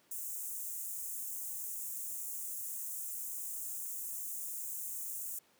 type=high-pass noise; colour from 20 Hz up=white; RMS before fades=-41 dBFS; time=0.11-5.39 s; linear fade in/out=5 ms; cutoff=6700 Hz; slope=48 dB/octave; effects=pink hiss -68 dBFS RMS until 5.59 s + high-pass 200 Hz 12 dB/octave